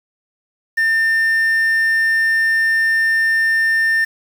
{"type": "tone with quantisation", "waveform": "triangle", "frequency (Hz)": 1800, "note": "A6", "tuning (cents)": 39, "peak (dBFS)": -11, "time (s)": [0.77, 4.05], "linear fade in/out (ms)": 10, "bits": 6, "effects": []}